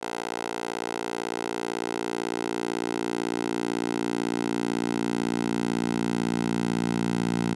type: tone with high-pass filter sweep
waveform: 10% pulse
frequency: 58 Hz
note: A#1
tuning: 8 cents flat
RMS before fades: -28 dBFS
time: 0.01-7.55 s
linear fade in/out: 20 ms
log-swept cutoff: 530 to 180 Hz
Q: 1.7
effects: resampled to 24000 Hz